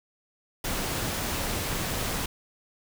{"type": "noise", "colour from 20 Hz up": "pink", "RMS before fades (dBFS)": -30, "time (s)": [0.64, 2.26], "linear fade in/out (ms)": 5, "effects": []}